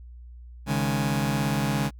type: chord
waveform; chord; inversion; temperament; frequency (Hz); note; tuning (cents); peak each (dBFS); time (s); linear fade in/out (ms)
sawtooth; C# suspended second; none; just; 138.59 / 155.92 / 207.9; C#3 / D#3 / G#3; 0 / +4 / +2; -22 / -26 / -23; 0.66-1.91; 50
effects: added 60 Hz sine -41 dBFS peak until 1.99 s